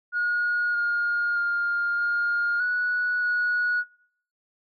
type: tone with pitch steps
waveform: sine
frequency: 1441 / 1421 / 1407 / 1415 / 1469 / 1459 Hz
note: F#6 / F6 / F6 / F6 / F#6 / F#6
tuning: -46 / +30 / +12 / +22 / -13 / -25 cents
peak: -21 dBFS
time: 0.12-3.84 s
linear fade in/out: 50 ms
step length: 620 ms
effects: noise-tail reverb RT60 0.6 s tail -20 dB re dry + tanh soft clip ceiling -18 dBFS